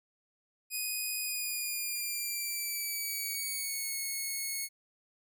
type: tone with pitch glide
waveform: 5% pulse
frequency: 2489 to 2192 Hz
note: D#7 to C#7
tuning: 0 to -20 cents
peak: -24 dBFS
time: 0.7-4.69 s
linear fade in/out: 50 ms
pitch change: -220 cents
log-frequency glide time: 1.19-3.95 s
effects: none